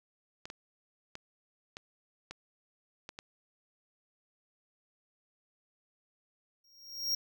clicks, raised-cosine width 0.2 ms, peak -25 dBFS, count 7, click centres 0.455 / 0.501 / 1.154 / 1.769 / 2.31 / 3.091 / 3.189 s
square tone with exponential growth, 5588 Hz, F8, in tune, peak -27 dBFS, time 6.64-7.15 s, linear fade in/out 5 ms, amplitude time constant 110 ms
effects none

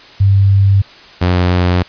sine / sawtooth tone pair in turn, 98.4 / 89.56 Hz, G2 / F2, +7 / +44 cents, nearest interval major second, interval 163 cents, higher first, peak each -6 dBFS, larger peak neither, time 0.2-0.82 / 1.21-1.83 s, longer neither, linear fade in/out 10 ms, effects white hiss -38 dBFS RMS until 1.88 s + resampled to 11025 Hz

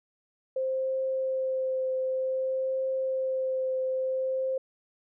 sine tone with vibrato, 523.3 Hz, C5, in tune, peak -26 dBFS, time 0.56-4.58 s, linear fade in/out 5 ms, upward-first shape triangle, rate 0.54 Hz, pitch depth 13 cents each way, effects none

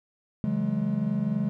triangle tone cluster, 139.3 / 167.3 / 191.2 / 211.6 Hz, C#3 / E3 / G3 / G#3, +9 / +26 / -43 / +33 cents, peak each -30 / -30 / -29 / -25 dBFS, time 0.44-1.49 s, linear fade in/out 0 ms, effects none

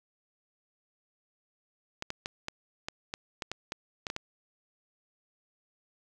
clicks, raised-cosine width 0.2 ms, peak -17 dBFS, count 12, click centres 2.024 / 2.104 / 2.259 / 2.484 / 2.885 / 3.139 / 3.422 / 3.516 / 3.721 / 4.068 / 4.101 / 4.164 s, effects none

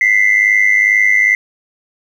sine tone pair together, 1990.7 / 2093 Hz, B6 / C7, +13 / 0 cents, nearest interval minor second, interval 87 cents, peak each -10 dBFS, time 0.01-1.35 s, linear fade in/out 2 ms, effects tanh soft clip ceiling -3 dBFS + 7-bit

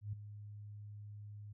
sine tone with ADSR envelope, 103.83 Hz, G#2, in tune, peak -36 dBFS, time 0.01-1.53 s, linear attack 120 ms, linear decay 5 ms, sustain -11 dB, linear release 10 ms, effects none

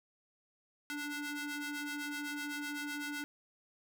sawtooth ring-modulated tone, 587.3 Hz, D5, in tune, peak -31 dBFS, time 0.9-3.24 s, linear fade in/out 0 ms, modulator 877 Hz, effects none

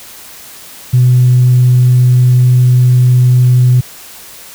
sine tone, 125.2 Hz, B2, 24 cents sharp, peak -3 dBFS, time 0.93-3.81 s, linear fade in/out 10 ms, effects tanh soft clip ceiling 0 dBFS + white hiss -33 dBFS RMS until 4.54 s

